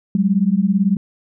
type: beating tone pair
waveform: sine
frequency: 187 / 205 Hz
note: F#3 / G#3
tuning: +19 / -22 cents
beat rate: 18 Hz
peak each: -16 dBFS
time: 0.15-0.97 s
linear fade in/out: 2 ms
effects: none

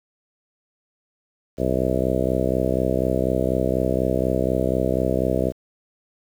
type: harmonic tone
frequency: 64.1 Hz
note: C2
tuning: 35 cents flat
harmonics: 1 / 2 / 3 / 4 / 5 / 6 / 7 / 8 / 9 / 10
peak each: -28 / -28 / -28 / -28 / -28 / -28 / -28 / -28 / -28 / -28 dBFS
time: 1.57-5.53 s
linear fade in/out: 50 ms
effects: 8-bit

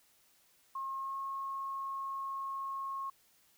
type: tone with pitch glide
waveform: sine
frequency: 1076 to 1086 Hz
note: C6 to C#6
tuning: +48 to -36 cents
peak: -36 dBFS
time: 0.75-3.1 s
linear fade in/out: 5 ms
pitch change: +16 cents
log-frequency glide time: 0.98-1.17 s
effects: white hiss -68 dBFS RMS until 3.57 s

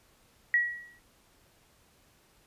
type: tone with exponential decay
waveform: sine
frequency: 1920 Hz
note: B6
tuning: 49 cents flat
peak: -19 dBFS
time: 0.54-0.99 s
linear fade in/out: 1 ms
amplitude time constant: 96 ms
effects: pink hiss -64 dBFS RMS until 2.46 s + resampled to 32000 Hz

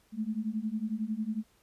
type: beating tone pair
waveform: sine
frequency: 211.2 / 222.2 Hz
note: G#3 / A3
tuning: +29 / +17 cents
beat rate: 11 Hz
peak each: -34 / -33 dBFS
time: 0.12-1.44 s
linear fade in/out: 50 ms
effects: pink hiss -67 dBFS RMS until 1.62 s + resampled to 32000 Hz

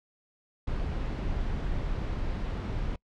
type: noise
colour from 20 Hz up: brown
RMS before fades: -31 dBFS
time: 0.67-2.96 s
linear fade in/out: 5 ms
effects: noise-tail reverb RT60 0.1 s tail -25 dB re dry + low-pass 4000 Hz 12 dB/octave

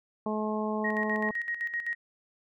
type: harmonic tone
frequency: 214.4 Hz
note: A3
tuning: 45 cents flat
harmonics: 1 / 2 / 3 / 4 / 5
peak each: -31 / -34 / -36 / -37 / -38 dBFS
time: 0.26-1.31 s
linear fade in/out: 2 ms
type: tone with tremolo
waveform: sine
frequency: 1882 Hz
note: A#6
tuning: 16 cents sharp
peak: -28 dBFS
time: 0.84-1.95 s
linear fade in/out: 10 ms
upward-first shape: square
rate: 7.8 Hz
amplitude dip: 65%
effects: none

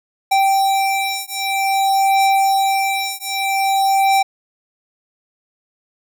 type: beating tone pair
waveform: square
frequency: 780 / 780.52 Hz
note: G5 / G5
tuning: -9 / -8 cents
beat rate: 0.52 Hz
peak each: -18 dBFS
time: 0.31-4.23 s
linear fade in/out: 10 ms
effects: none

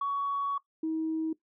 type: tone pair in turn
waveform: sine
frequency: 1122 / 319.2 Hz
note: C#6 / D#4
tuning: +21 / +44 cents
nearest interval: octave + minor seventh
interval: 2177 cents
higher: first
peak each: -27 dBFS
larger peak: neither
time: 0.01-0.58 / 0.83-1.33 s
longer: first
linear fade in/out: 5 ms
effects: noise-tail reverb RT60 0.1 s tail -18 dB re dry + tanh soft clip ceiling -23 dBFS

